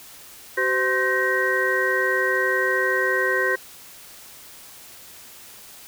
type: tone cluster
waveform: sine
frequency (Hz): 380.8 / 513 / 1053 / 1550 / 1885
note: F#4 / C5 / C6 / G6 / A#6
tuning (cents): +50 / -34 / +11 / -20 / +19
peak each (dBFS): -26 / -26 / -29 / -24 / -23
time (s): 0.57-3.56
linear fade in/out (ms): 10
effects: white hiss -44 dBFS RMS until 5.87 s